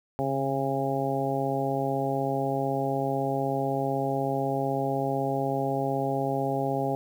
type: harmonic tone with a mistuned harmonic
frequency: 136 Hz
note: C#3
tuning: 33 cents flat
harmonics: 1 / 2 / 3 / 4 / 5 / 6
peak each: -32 / -32 / -32 / -32 / -32 / -32 dBFS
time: 0.19-6.95 s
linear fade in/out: 0 ms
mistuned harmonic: 1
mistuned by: +31 cents
effects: 9-bit